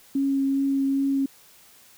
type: tone with vibrato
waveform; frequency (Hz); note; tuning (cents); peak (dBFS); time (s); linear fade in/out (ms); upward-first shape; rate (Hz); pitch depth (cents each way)
sine; 273.7; C#4; -22; -20; 0.15-1.26; 5; triangle; 2.5; 12
effects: white hiss -53 dBFS RMS until 1.97 s